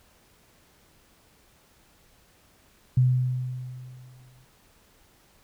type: tone with exponential decay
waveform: sine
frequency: 126.7 Hz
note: B2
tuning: 45 cents sharp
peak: -15 dBFS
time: 2.97-4.45 s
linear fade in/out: 5 ms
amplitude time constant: 320 ms
effects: pink hiss -60 dBFS RMS until 5.43 s